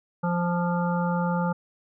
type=harmonic tone with a mistuned harmonic; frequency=174.61 Hz; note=F3; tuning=in tune; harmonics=1 / 3 / 5 / 7 / 8; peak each=-24 / -31 / -30 / -35 / -36 dBFS; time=0.23-1.53 s; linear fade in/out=10 ms; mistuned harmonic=7; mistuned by=-19 cents; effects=none